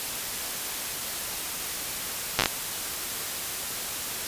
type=slowing click train; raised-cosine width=0.2 ms; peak=-3 dBFS; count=6; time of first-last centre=2.39-2.458 s; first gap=8 ms; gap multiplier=1.27; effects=white hiss -32 dBFS RMS until 4.27 s + resampled to 32000 Hz